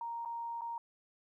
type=tone with dropouts; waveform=sine; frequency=932.3 Hz; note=A#5; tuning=in tune; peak=-37 dBFS; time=0.01-0.78 s; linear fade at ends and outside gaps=2 ms; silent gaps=0.25-0.257 / 0.61-0.617 s; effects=13-bit